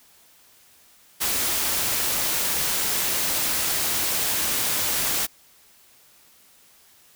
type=noise; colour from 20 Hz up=white; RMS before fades=-24 dBFS; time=1.2-5.27 s; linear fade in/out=20 ms; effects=white hiss -55 dBFS RMS until 7.15 s